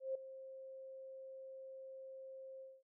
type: tone with ADSR envelope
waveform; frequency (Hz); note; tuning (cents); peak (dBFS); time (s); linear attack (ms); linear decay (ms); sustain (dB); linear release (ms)
sine; 530; C5; +22; -35; 0-2.83; 150; 5; -14; 220
effects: none